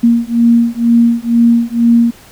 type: beating tone pair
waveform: sine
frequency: 233.1 / 235.2 Hz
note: A#3 / A#3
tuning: 0 / +16 cents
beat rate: 2.1 Hz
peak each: -10 dBFS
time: 0.03-2.11 s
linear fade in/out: 10 ms
effects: pink hiss -40 dBFS RMS until 2.31 s